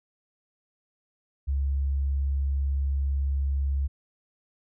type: tone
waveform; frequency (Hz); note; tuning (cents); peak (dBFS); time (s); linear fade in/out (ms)
sine; 69; C#2; -7; -23; 1.47-3.88; 20
effects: none